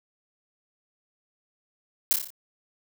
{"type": "noise with echo", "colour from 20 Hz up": "blue", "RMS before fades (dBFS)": -20, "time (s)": [2.11, 2.13], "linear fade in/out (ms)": 0, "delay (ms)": 29, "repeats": 6, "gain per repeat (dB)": -4, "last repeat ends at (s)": 2.304, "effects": []}